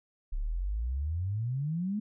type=exponential sweep; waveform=sine; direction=up; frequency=32.7 to 217.9 Hz; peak=-29 dBFS; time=0.32-2 s; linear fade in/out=10 ms; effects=none